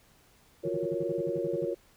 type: chord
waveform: sine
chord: Gb major seventh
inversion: third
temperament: equal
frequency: 349.2 / 370 / 466.2 / 554.4 Hz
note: F4 / Gb4 / Bb4 / Db5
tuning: 0 / 0 / 0 / 0 cents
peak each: -33 / -37 / -34 / -34 dBFS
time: 0.63-1.75 s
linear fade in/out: 20 ms
type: tone bursts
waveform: triangle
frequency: 159.8 Hz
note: D#3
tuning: 47 cents sharp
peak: -33 dBFS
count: 12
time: 0.65-1.651 s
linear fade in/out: 5 ms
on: 33 ms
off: 55 ms
effects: pink hiss -62 dBFS RMS until 1.96 s